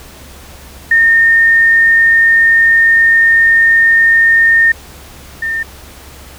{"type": "tone pair in turn", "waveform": "sine", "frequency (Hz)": [1827, 1809.1], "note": ["A#6", "A6"], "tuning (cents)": [-35, 48], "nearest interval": "unison", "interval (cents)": 17, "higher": "first", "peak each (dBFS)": [-5, -14], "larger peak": "first", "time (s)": [[0.91, 4.72], [5.42, 5.63]], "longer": "first", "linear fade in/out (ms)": 5, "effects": ["added 69 Hz sine -37 dBFS peak until 6.38 s", "pink hiss -36 dBFS RMS until 6.38 s"]}